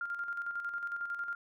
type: tone with tremolo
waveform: sine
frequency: 1399 Hz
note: F6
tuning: 3 cents sharp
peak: -33 dBFS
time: 0.01-1.35 s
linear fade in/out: 2 ms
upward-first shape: square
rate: 11 Hz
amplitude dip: 50%
effects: none